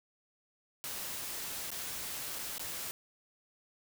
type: noise with dropouts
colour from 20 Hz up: white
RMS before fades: -40 dBFS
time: 0.84-2.91 s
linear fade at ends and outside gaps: 0 ms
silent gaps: 1.704-1.716 / 2.387-2.391 / 2.581-2.595 s
effects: none